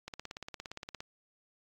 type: click train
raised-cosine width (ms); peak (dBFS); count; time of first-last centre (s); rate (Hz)
0.2; -24; 17; 0.08-1.005; 17.3
effects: AAC 48 kbps